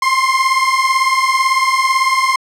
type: beating tone pair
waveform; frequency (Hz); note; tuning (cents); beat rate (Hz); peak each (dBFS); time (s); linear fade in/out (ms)
30% pulse; 1046.5 / 1064.5; C6 / C6; 0 / +30; 18; -12; 0.02-2.36; 5
effects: low-pass 8000 Hz 12 dB/octave